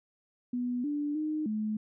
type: tone with pitch steps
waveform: sine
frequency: 245.9 / 292.7 / 307.4 / 214.6 Hz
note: B3 / D4 / D#4 / A3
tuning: -7 / -6 / -21 / -43 cents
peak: -29 dBFS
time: 0.53-1.77 s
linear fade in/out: 5 ms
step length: 310 ms
effects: none